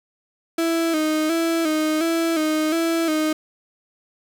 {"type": "tone with vibrato", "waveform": "35% pulse", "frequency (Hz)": 320.4, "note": "E4", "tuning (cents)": -49, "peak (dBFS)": -17, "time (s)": [0.58, 3.33], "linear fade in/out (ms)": 5, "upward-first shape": "square", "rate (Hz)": 1.4, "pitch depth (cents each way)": 56, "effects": []}